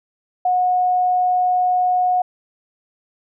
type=tone; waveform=sine; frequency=728 Hz; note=F#5; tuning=28 cents flat; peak=-14 dBFS; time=0.45-2.22 s; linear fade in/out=5 ms; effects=none